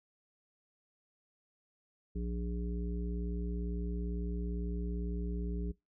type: harmonic tone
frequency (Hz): 58.9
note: A#1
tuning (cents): +19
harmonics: 1 / 3 / 5 / 7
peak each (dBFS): -35 / -39 / -46 / -46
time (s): 2.15-5.72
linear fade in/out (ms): 10
effects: noise-tail reverb RT60 0.2 s tail -23 dB re dry